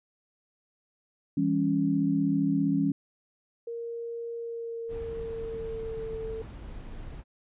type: chord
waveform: sine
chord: C# diminished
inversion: first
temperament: equal with one note detuned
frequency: 164.81 / 200.2 / 277.2 Hz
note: E3 / G3 / C#4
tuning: 0 / +37 / 0 cents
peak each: -29 / -29 / -25 dBFS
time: 1.37-2.92 s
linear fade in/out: 5 ms
type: tone with pitch glide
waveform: sine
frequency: 466.2 to 445.1 Hz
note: A#4 to A4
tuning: 0 to +20 cents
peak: -33 dBFS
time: 3.67-6.42 s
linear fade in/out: 5 ms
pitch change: -80 cents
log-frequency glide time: 4.35-6.17 s
type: noise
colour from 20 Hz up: brown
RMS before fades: -41 dBFS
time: 4.88-7.24 s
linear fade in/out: 50 ms
effects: resampled to 8000 Hz